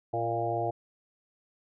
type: harmonic tone with a mistuned harmonic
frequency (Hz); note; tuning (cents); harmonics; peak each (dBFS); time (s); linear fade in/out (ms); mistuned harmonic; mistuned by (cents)
115.9; A#2; -10; 1 / 3 / 4 / 5 / 6 / 7; -36 / -35 / -36 / -36 / -31 / -36; 0.13-0.71; 10; 5; +33
effects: none